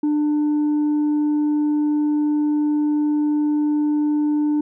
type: tone with tanh clipping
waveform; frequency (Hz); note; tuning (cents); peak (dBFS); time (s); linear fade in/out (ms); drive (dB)
sine; 298.1; D4; +26; -17; 0.03-4.61; 5; 2
effects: none